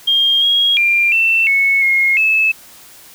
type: tone with pitch steps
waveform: sine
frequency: 3218 / 3286 / 2387 / 2680 / 2202 / 2152 / 2607 Hz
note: G7 / G#7 / D7 / E7 / C#7 / C7 / E7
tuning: +45 / -19 / +28 / +28 / -12 / +48 / -20 cents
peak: -10 dBFS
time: 0.07-2.52 s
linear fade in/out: 10 ms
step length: 350 ms
effects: white hiss -41 dBFS RMS until 3.14 s